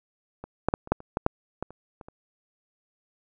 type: clicks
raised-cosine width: 1 ms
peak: -24 / -8 / -8 / -27 / -6 / -29 / -11 / -6 / -16 / -30 / -28 / -29 dBFS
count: 12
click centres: 0.44 / 0.686 / 0.739 / 0.874 / 0.92 / 1.004 / 1.171 / 1.264 / 1.626 / 1.706 / 2.012 / 2.085 s
effects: none